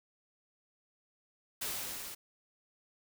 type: noise with level ramp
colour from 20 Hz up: white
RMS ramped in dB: -36 to -45 dBFS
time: 1.61-2.15 s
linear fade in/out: 10 ms
effects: none